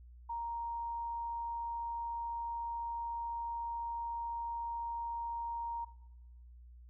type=tone; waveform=sine; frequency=934 Hz; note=A#5; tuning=3 cents sharp; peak=-36 dBFS; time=0.29-5.85 s; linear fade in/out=10 ms; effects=noise-tail reverb RT60 0.9 s tail -17 dB re dry + added 60 Hz sine -52 dBFS peak until 6.89 s